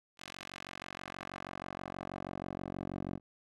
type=tone with band-pass filter sweep; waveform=10% pulse; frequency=46.25 Hz; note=F#1; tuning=in tune; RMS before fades=-43 dBFS; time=0.17-3.2 s; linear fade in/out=50 ms; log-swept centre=3500 to 300 Hz; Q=0.8; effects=none